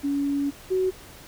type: tone pair in turn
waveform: sine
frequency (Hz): 282.4 / 373.5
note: C#4 / F#4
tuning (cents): +32 / +16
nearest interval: perfect fourth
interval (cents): 484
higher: second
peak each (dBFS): -22 / -20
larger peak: second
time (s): 0.03-0.51 / 0.7-0.91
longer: first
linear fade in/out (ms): 20
effects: pink hiss -46 dBFS RMS until 1.27 s